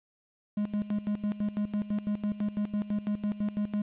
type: tone with tremolo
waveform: triangle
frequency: 207.7 Hz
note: G#3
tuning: in tune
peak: -24 dBFS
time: 0.57-3.82 s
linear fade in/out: 5 ms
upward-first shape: square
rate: 6 Hz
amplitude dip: 80%
effects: resampled to 8000 Hz + 10-bit